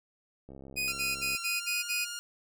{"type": "click train", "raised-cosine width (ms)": 2, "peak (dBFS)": -34, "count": 59, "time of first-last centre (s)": [0.49, 1.349], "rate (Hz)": 67.5}
{"type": "tone bursts", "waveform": "sawtooth", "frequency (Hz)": 2489, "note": "D#7", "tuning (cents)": 0, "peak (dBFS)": -26, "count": 6, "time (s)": [0.76, 2.055], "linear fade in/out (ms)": 20, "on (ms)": 170, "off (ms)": 55}
{"type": "tone with pitch glide", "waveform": "10% pulse", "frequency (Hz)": [1372, 1414.7], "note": ["F6", "F6"], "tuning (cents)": [-31, 22], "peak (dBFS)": -28, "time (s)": [0.88, 2.19], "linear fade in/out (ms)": 0, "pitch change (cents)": 53, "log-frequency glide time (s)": [1.42, 1.8]}
{"effects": []}